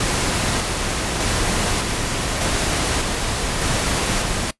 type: noise with tremolo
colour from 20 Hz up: pink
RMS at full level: -20 dBFS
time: 0-4.51 s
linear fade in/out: 5 ms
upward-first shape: square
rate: 0.83 Hz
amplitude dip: 25%
effects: noise-tail reverb RT60 0.1 s tail -19 dB re dry + resampled to 24000 Hz